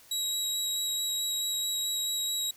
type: tone with vibrato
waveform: 25% pulse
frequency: 3854 Hz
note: B7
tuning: 43 cents flat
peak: -24 dBFS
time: 0.11-2.51 s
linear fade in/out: 5 ms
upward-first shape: square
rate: 4.6 Hz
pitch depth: 9 cents each way
effects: white hiss -56 dBFS RMS until 2.56 s